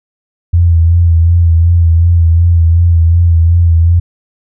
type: tone with vibrato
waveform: sine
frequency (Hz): 84.3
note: E2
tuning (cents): +39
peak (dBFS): -4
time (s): 0.53-4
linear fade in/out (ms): 10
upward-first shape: sine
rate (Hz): 2.7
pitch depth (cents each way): 41
effects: none